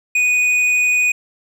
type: tone with hard clipping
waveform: sine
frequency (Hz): 2478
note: D#7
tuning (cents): -8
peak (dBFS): -14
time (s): 0.15-1.12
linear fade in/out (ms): 5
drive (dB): 6
effects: none